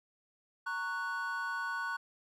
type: chord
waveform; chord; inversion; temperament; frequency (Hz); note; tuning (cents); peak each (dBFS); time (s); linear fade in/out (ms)
triangle; F# major; first; just; 925 / 1110 / 1480; A#5 / C#6 / F#6; -14 / +2 / 0; -40 / -38 / -34; 0.66-1.97; 10
effects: none